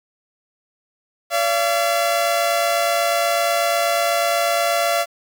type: tone pair together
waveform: sawtooth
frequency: 572 / 680.2 Hz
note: D5 / F5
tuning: -46 / -46 cents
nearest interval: minor third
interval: 300 cents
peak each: -19 / -14 dBFS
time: 1.3-5.06 s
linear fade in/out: 50 ms
effects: 8-bit